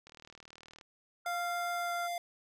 click train, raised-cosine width 0.2 ms, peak -35 dBFS, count 30, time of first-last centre 0.07-0.812 s, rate 39.1 Hz
sine tone with vibrato, 1381 Hz, F6, 20 cents flat, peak -37 dBFS, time 1.25-2.08 s, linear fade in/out 20 ms, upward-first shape sine, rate 7.1 Hz, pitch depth 8 cents each way
square tone with pitch glide, 701 to 696.6 Hz, F5 to F5, +6 to -5 cents, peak -35 dBFS, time 1.26-2.18 s, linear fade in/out 2 ms, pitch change -11 cents, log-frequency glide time 1.77-1.93 s
effects none

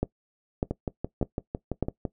two click trains, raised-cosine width 2 ms, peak -11 / -15 dBFS, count 4 / 9, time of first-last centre 0.03-1.826 / 0.71-2.052 s, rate 1.67 / 5.96 Hz, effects noise-tail reverb RT60 0.1 s tail -19 dB re dry

